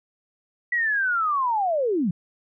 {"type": "linear sweep", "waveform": "sine", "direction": "down", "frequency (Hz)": [1959, 155.56], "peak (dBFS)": -20, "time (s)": [0.72, 2.11], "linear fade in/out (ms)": 5, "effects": []}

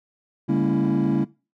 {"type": "tone cluster", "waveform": "triangle", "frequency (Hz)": [143.7, 201.5, 230.5, 278, 330.9], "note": ["D3", "G3", "A#3", "C#4", "E4"], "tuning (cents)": [-37, 48, -19, 5, 7], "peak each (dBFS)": -22, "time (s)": [0.48, 1.25], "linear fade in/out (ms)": 20, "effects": ["noise-tail reverb RT60 0.3 s tail -20 dB re dry", "tanh soft clip ceiling -11 dBFS"]}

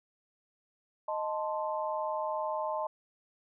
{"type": "chord", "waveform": "sine", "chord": "A diminished", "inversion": "second", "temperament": "equal", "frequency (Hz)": [622.3, 880, 1046.5], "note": ["Eb5", "A5", "C6"], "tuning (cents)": [0, 0, 0], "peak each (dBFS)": [-34, -35, -37], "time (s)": [1.08, 2.87], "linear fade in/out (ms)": 5, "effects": []}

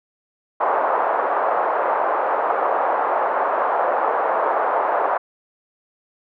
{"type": "band-pass noise", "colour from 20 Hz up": "pink", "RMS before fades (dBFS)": -20, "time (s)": [0.6, 5.18], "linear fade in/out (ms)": 10, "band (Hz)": [550, 1200], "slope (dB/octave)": 24, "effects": []}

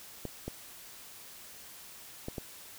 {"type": "clicks", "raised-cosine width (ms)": 2, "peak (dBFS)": -23, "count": 4, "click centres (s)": [0.253, 0.48, 2.284, 2.382], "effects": ["white hiss -50 dBFS RMS until 2.78 s"]}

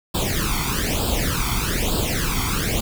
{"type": "noise with flanger", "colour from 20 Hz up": "pink", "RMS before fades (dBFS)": -22, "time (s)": [0.14, 2.81], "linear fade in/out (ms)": 10, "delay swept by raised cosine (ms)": [0.24, 0.9], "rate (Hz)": 1.1, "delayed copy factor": 0.85, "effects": []}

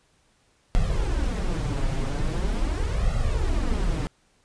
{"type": "noise with flanger", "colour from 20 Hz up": "brown", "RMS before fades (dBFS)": -24, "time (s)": [0.75, 4.07], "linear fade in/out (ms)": 0, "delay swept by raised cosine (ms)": [1.5, 7.5], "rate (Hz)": 0.42, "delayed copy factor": 0.75, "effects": ["pink hiss -64 dBFS RMS until 4.44 s", "resampled to 22050 Hz"]}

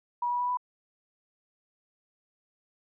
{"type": "tone with pitch steps", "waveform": "sine", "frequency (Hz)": [966, 973.8, 981.8, 989.7], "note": ["B5", "B5", "B5", "B5"], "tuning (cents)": [-39, -25, -10, 3], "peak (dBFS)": -26, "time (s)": [0.22, 0.572], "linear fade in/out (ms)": 5, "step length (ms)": 88, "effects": []}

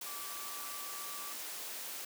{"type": "tone in noise", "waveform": "sine", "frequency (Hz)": 1161, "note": "D6", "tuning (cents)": -20, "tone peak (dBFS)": -48, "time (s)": [0.06, 1.33], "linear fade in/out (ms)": 5, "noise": "white", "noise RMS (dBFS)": -43, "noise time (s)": [0.01, 2.05], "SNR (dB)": -8, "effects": ["high-pass 300 Hz 12 dB/octave"]}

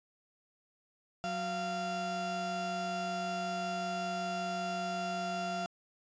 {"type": "tone pair together", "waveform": "35% pulse", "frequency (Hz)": [184.1, 691.1], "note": ["F#3", "F5"], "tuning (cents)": [-8, -18], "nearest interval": "octave + major seventh", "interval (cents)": 2290, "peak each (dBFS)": [-38, -33], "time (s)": [1.24, 5.66], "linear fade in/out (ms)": 0, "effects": ["resampled to 16000 Hz"]}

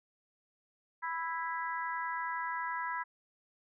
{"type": "harmonic tone", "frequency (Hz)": 329.6, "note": "E4", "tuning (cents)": 0, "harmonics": [3, 4, 5, 6], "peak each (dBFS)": [-36, -42, -40, -43], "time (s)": [1.02, 3.04], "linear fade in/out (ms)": 20, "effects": []}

